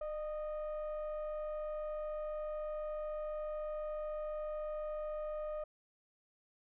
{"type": "tone with frequency modulation", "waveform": "sine", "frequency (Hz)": 608, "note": "D#5", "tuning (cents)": -40, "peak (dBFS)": -36, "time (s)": [0.01, 5.64], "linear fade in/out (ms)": 5, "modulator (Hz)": 631, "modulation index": 0.49, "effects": ["tanh soft clip ceiling -34 dBFS"]}